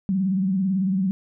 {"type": "tone with vibrato", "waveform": "sine", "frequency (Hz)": 190, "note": "F#3", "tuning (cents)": 46, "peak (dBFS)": -19, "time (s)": [0.09, 1.11], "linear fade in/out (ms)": 0, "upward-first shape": "sine", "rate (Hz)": 18, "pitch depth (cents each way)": 88, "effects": []}